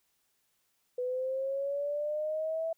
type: linear sweep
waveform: sine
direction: up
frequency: 493.9 to 659.3 Hz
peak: -30 dBFS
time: 0.98-2.73 s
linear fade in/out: 5 ms
effects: white hiss -75 dBFS RMS until 2.77 s